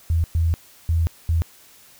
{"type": "tone bursts at uneven times", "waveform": "sine", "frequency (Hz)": 82.41, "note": "E2", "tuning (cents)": 0, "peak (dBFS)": -16, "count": 4, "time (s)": [[0.1, 0.24], [0.35, 0.54], [0.89, 1.07], [1.29, 1.42]], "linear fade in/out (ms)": 0, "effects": ["white hiss -50 dBFS RMS until 1.99 s"]}